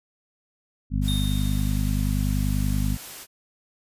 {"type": "harmonic tone", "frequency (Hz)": 50.4, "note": "G1", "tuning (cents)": 49, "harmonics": [1, 2, 3, 4, 5], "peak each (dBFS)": [-24, -27, -29, -30, -31], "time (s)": [0.9, 2.98], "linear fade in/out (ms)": 50}
{"type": "noise", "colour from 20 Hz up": "white", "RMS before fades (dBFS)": -39, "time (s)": [1.01, 3.27], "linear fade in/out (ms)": 50}
{"type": "tone with exponential decay", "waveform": "square", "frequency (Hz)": 3674, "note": "A#7", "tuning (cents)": -26, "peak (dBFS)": -28, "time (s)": [1.08, 2.23], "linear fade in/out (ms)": 1, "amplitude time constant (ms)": 250}
{"effects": ["resampled to 32000 Hz"]}